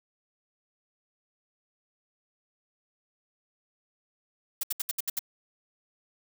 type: noise bursts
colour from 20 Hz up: blue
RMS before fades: -29 dBFS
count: 7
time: 4.61-5.192 s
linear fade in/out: 5 ms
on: 24 ms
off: 69 ms
effects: none